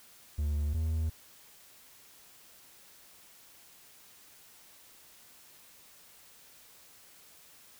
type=tone pair in turn; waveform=triangle; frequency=74 / 79.76 Hz; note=D2 / D#2; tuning=+14 / +43 cents; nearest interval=minor second; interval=129 cents; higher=second; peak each=-26 dBFS; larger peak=neither; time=0.38-0.74 / 0.74-1.1 s; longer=neither; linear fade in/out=10 ms; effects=white hiss -57 dBFS RMS until 7.79 s